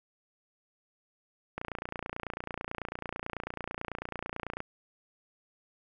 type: click train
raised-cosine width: 0.5 ms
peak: -20 dBFS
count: 89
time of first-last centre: 1.58-4.604 s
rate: 29.1 Hz
effects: none